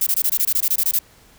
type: noise bursts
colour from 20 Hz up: violet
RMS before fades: -18 dBFS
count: 13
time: 0.01-0.99 s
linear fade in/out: 5 ms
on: 56 ms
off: 21 ms
effects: pink hiss -51 dBFS RMS until 1.38 s